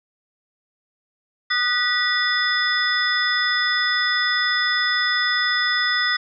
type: tone cluster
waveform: sine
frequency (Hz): 1231 / 1487 / 1941 / 3514 / 5070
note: D#6 / F#6 / B6 / A7 / D#8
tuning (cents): -19 / +8 / -31 / -3 / +32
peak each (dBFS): -27 / -26 / -21 / -26 / -25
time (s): 1.5-6.17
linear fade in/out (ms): 10
effects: none